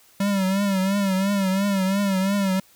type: tone with vibrato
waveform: square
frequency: 194.9 Hz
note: G3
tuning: 10 cents flat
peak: -20 dBFS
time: 0.2-2.6 s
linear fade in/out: 5 ms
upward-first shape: triangle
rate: 2.9 Hz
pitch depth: 83 cents each way
effects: white hiss -55 dBFS RMS until 2.75 s